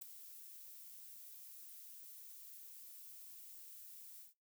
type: noise with ADSR envelope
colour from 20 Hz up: violet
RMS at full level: -44 dBFS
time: 0.01-4.34 s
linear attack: 11 ms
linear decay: 6 ms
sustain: -11 dB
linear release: 130 ms
effects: noise-tail reverb RT60 0.3 s tail -26 dB re dry